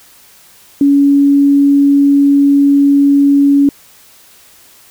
sine tone, 281.7 Hz, C#4, 28 cents sharp, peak -5 dBFS, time 0.81-3.69 s, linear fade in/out 2 ms, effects white hiss -43 dBFS RMS until 4.9 s

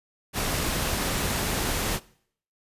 pink noise, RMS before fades -27 dBFS, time 0.33-2 s, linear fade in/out 50 ms, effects noise-tail reverb RT60 0.6 s tail -21 dB re dry + resampled to 32000 Hz

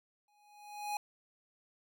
square tone with exponential growth, 830.6 Hz, G#5, in tune, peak -33 dBFS, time 0.28-0.97 s, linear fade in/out 2 ms, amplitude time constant 150 ms, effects none

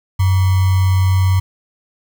sine tone with sample-and-hold, 93.9 Hz, F#2, 26 cents sharp, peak -10 dBFS, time 0.19-1.4 s, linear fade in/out 10 ms, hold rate 1050 Hz, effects none

